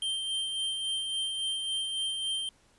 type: tone with tremolo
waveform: square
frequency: 3146 Hz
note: G7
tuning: 6 cents sharp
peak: -29 dBFS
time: 0.02-2.49 s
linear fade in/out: 2 ms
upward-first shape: sine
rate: 3.6 Hz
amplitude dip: 35%
effects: pink hiss -64 dBFS RMS until 2.78 s + resampled to 24000 Hz